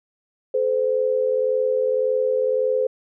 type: tone pair together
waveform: sine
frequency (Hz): 432.2 / 514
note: A4 / C5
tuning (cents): -31 / -31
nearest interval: minor third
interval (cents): 300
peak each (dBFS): -23 / -19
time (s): 0.54-2.87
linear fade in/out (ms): 5
effects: none